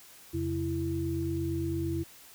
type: tone cluster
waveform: sine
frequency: 87 / 135.8 / 332.7 Hz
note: F2 / C#3 / E4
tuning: -6 / -35 / +16 cents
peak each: -34 / -36 / -31 dBFS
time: 0.33-2.04 s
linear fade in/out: 20 ms
effects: white hiss -53 dBFS RMS until 2.34 s